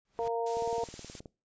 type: noise with exponential growth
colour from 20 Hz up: pink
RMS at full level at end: -45 dBFS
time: 0.05-0.28 s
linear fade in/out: 2 ms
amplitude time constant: 50 ms
type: harmonic tone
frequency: 231.5 Hz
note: A#3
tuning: 12 cents flat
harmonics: 2 / 3 / 4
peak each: -31 / -35 / -37 dBFS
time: 0.19-0.84 s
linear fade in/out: 0 ms
type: noise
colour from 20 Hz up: blue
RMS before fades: -42 dBFS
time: 0.46-1.2 s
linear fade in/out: 5 ms
type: click train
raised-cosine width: 2 ms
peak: -32 dBFS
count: 14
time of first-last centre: 0.57-1.258 s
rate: 18.9 Hz
effects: noise-tail reverb RT60 0.3 s tail -22 dB re dry + resampled to 16000 Hz